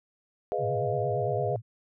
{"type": "chord", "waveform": "sine", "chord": "F half-diminished seventh", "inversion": "first", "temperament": "equal", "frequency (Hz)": [415.3, 493.9, 622.3, 698.5], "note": ["Ab4", "Cb5", "Eb5", "F5"], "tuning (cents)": [0, 0, 0, 0], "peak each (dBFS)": -32, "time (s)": [0.52, 1.56], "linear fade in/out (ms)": 0}
{"type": "tone with vibrato", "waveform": "sine", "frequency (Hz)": 123.47, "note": "B2", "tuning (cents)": 0, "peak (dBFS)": -31, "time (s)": [0.58, 1.62], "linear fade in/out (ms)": 50, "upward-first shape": "sine", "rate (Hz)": 8.7, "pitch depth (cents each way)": 230}
{"effects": []}